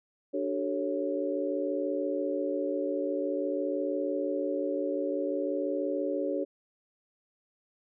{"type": "chord", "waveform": "sine", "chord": "D major seventh", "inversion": "none", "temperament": "equal with one note detuned", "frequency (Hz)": [293.7, 379.5, 440, 554.4], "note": ["D4", "F#4", "A4", "C#5"], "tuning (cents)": [0, 44, 0, 0], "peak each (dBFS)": [-33, -34, -36, -32], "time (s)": [0.33, 6.45], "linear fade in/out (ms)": 20, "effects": []}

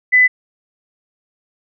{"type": "tone", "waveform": "sine", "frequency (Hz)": 2003, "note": "B6", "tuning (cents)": 24, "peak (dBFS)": -7, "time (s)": [0.12, 0.28], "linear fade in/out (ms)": 20, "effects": []}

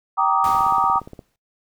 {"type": "chord", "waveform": "sine", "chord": "Eb major seventh", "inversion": "first", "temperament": "just", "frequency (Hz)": [777.8, 933.4, 1166.7, 1244.5], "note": ["G5", "Bb5", "D6", "Eb6"], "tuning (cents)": [-14, 2, -12, 0], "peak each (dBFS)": -21, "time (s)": [0.17, 1], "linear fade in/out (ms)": 20}
{"type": "noise with exponential decay", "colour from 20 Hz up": "pink", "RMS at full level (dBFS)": -32, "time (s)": [0.44, 1.36], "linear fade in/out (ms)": 2, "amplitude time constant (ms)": 200}
{"type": "click train", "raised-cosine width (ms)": 2, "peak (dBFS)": -23, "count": 13, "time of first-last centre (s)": [0.49, 1.192], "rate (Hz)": 17.1}
{"effects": ["noise-tail reverb RT60 0.2 s tail -21 dB re dry"]}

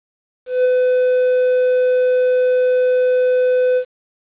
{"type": "tone with ADSR envelope", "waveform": "triangle", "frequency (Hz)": 504, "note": "B4", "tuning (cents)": 35, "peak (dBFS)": -8, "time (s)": [0.46, 3.85], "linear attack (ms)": 190, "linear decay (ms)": 10, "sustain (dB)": -2, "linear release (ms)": 79, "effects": ["resampled to 8000 Hz", "8-bit"]}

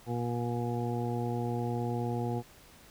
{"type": "harmonic tone", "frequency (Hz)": 119.4, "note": "A#2", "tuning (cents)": 42, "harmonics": [1, 2, 3, 4, 6, 7], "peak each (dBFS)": [-33, -36, -38, -39, -41, -41], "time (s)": [0.06, 2.43], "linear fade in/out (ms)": 50, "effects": ["pink hiss -56 dBFS RMS until 2.9 s"]}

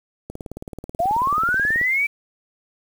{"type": "click train", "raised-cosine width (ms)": 2, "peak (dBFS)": -19, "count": 29, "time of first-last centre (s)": [0.3, 1.814], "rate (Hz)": 18.5}
{"type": "linear sweep", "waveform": "sine", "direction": "up", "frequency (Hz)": [647, 2338], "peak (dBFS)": -17, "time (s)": [0.99, 2.07], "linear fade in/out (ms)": 10}
{"effects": ["7-bit"]}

